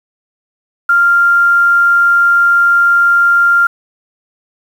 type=tone with quantisation; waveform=sine; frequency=1393 Hz; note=F6; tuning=5 cents flat; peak=-6 dBFS; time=0.89-3.67 s; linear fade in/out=5 ms; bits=6; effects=none